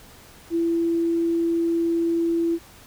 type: tone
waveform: sine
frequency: 335.1 Hz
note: E4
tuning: 29 cents sharp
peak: -19 dBFS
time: 0.5-2.59 s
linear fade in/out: 50 ms
effects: pink hiss -48 dBFS RMS until 2.86 s